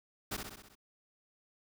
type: noise with echo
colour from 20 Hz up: pink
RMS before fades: -37 dBFS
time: 0.31-0.37 s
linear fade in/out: 10 ms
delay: 64 ms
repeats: 6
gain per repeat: -4 dB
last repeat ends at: 0.754 s
effects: none